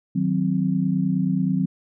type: chord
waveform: sine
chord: C diminished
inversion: first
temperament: equal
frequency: 155.56 / 185 / 261.6 Hz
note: Eb3 / Gb3 / C4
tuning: 0 / 0 / 0 cents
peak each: -25 / -21 / -25 dBFS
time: 0.15-1.66 s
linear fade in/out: 10 ms
effects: none